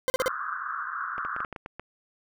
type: tone bursts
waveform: 40% pulse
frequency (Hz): 517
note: C5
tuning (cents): -21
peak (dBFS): -21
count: 4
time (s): 0.08-0.28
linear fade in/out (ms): 0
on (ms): 20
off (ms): 40
type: band-pass noise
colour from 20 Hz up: pink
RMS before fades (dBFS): -33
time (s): 0.19-1.45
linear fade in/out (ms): 5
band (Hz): 1100 to 1600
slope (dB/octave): 96
type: clicks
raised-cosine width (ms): 0.5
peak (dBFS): -22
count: 9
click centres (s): 1.181 / 1.25 / 1.364 / 1.404 / 1.448 / 1.527 / 1.562 / 1.661 / 1.796
effects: none